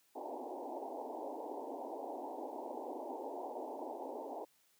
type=band-pass noise; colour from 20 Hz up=white; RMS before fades=-44 dBFS; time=0.15-4.45 s; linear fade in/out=10 ms; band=250 to 930 Hz; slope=96 dB/octave; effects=white hiss -72 dBFS RMS until 4.79 s + high-pass 100 Hz 12 dB/octave